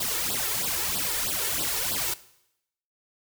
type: noise with flanger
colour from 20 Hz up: white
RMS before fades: -28 dBFS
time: 0-2.14 s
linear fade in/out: 5 ms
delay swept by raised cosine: 0.22 to 2.32 ms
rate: 3.1 Hz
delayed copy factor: +0.95
effects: noise-tail reverb RT60 0.8 s tail -18 dB re dry